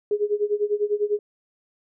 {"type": "tone with tremolo", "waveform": "sine", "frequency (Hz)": 415.3, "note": "G#4", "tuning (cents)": 0, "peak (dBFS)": -17, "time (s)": [0.11, 1.19], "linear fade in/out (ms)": 2, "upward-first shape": "sine", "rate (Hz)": 10, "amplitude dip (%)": 90, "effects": []}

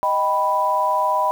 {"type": "chord", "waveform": "sine", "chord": "Eb augmented", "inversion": "none", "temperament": "equal", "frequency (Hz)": [622.3, 784, 987.8], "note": ["Eb5", "G5", "B5"], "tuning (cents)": [0, 0, 0], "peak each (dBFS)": [-23, -24, -18], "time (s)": [0.03, 1.31], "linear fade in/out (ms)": 0, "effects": ["7-bit"]}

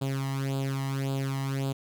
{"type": "tone with flanger", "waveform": "sawtooth", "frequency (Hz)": 135.9, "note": "C#3", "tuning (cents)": -34, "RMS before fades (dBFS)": -30, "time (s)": [0.01, 1.73], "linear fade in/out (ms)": 10, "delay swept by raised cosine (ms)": [0.25, 1.02], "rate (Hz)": 1.8, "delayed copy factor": 0.75, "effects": []}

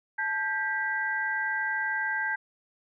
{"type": "tone cluster", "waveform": "sine", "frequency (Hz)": [874, 1588, 1959], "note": ["A5", "G6", "B6"], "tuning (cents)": [-12, 22, -15], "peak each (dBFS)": [-34, -28, -34], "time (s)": [0.18, 2.36], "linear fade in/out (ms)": 10, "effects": []}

